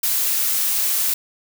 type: noise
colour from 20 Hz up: blue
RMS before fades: -20 dBFS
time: 0.03-1.14 s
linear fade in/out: 5 ms
effects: none